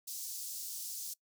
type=high-pass noise; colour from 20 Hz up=pink; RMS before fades=-42 dBFS; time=0.07-1.14 s; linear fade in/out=10 ms; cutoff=5200 Hz; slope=24 dB/octave; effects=noise-tail reverb RT60 0.1 s tail -22 dB re dry